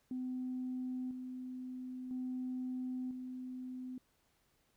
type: tone with tremolo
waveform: sine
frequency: 254.5 Hz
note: C4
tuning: 48 cents flat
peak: -36 dBFS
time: 0.11-3.98 s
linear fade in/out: 2 ms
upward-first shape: square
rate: 0.5 Hz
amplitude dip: 45%
effects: tanh soft clip ceiling -32 dBFS + pink hiss -75 dBFS RMS until 4.76 s